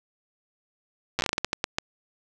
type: slowing click train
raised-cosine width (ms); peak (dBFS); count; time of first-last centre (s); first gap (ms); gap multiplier
0.2; -7; 13; 1.19-1.785; 8; 1.3
effects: none